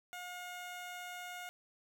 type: tone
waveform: 15% pulse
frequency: 717 Hz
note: F5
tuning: 45 cents sharp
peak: -37 dBFS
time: 0.13-1.49 s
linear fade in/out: 0 ms
effects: none